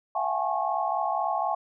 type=tone cluster; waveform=sine; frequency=671 / 737 / 811 / 855 / 1090 Hz; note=E5 / F#5 / G#5 / A5 / C#6; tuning=+31 / -7 / -41 / -50 / -29 cents; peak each=-31 dBFS; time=0.15-1.55 s; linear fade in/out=5 ms; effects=none